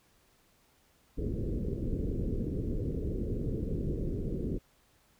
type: low-pass noise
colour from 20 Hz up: pink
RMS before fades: -33 dBFS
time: 1.17-4.59 s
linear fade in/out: 20 ms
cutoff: 470 Hz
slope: 48 dB/octave
effects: pink hiss -67 dBFS RMS until 5.19 s